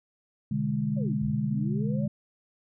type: chord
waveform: sine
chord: G# diminished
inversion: first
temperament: equal with one note detuned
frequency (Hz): 125.27 / 146.83 / 207.7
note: B2 / D3 / G#3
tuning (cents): +25 / 0 / 0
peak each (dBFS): -33 / -29 / -28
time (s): 0.51-2.08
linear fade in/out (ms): 5
type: linear two-way sweep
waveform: sine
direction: down then up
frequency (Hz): 600 to 44.79 to 600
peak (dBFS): -37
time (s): 0.96-2.08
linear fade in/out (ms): 20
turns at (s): 1.24
effects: none